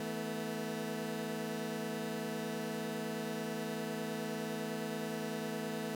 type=tone cluster; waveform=20% pulse; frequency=161.1 / 218.1 / 246.5 Hz; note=E3 / A3 / B3; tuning=-39 / -15 / -3 cents; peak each=-39 / -34 / -38 dBFS; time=0-5.95 s; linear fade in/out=2 ms; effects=none